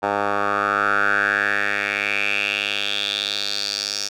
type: tone with band-pass filter sweep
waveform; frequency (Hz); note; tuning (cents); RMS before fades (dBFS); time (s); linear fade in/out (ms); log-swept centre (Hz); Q
10% pulse; 101.6; G#2; -38; -22; 0.02-4.09; 20; 930 to 5400; 4.8
effects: none